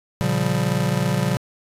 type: chord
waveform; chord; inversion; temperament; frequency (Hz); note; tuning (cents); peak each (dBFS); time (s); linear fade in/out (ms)
square; G half-diminished seventh; first; just; 117.6 / 141.12 / 176.4 / 196; Bb2 / Db3 / F3 / G3; +16 / +31 / +18 / 0; -26 / -24 / -25 / -27; 0.21-1.37; 0
effects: resampled to 32000 Hz